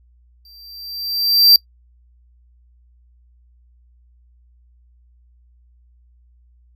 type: tone with exponential growth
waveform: square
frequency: 4699 Hz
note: D8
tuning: in tune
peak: -5 dBFS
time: 0.45-1.56 s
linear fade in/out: 2 ms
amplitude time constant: 240 ms
effects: noise-tail reverb RT60 0.1 s tail -22 dB re dry + added 60 Hz sine -50 dBFS peak until 6.75 s